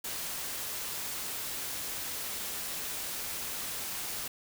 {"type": "noise", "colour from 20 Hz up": "white", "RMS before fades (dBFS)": -37, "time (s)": [0.04, 4.28], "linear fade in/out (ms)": 5, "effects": []}